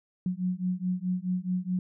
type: beating tone pair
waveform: sine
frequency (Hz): 180 / 184.7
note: F#3 / F#3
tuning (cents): -47 / -3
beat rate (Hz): 4.7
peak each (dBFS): -30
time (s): 0.26-1.79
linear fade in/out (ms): 2
effects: none